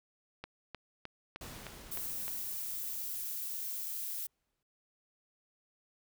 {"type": "click train", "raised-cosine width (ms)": 0.3, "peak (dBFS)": -26, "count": 7, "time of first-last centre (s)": [0.44, 2.28], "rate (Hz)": 3.26}
{"type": "noise with exponential decay", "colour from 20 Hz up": "pink", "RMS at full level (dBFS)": -46, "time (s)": [1.41, 4.63], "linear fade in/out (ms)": 2, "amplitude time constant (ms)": 700}
{"type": "noise", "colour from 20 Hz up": "violet", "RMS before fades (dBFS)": -39, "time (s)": [1.91, 4.27], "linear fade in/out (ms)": 10}
{"effects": []}